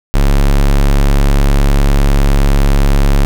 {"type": "tone", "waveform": "square", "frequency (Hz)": 34.91, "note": "C#1", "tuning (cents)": 13, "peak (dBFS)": -7, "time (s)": [0.14, 3.25], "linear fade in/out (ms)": 0, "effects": []}